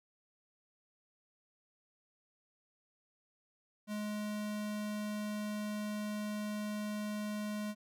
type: tone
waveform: square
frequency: 210 Hz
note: G#3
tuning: 19 cents sharp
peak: -37 dBFS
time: 3.87-7.75 s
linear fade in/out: 50 ms
effects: none